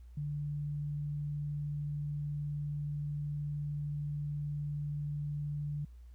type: tone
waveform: sine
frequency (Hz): 146.83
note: D3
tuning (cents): 0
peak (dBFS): -34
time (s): 0.17-5.85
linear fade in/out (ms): 5
effects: added 60 Hz sine -49 dBFS peak until 6.14 s + pink hiss -75 dBFS RMS until 6.14 s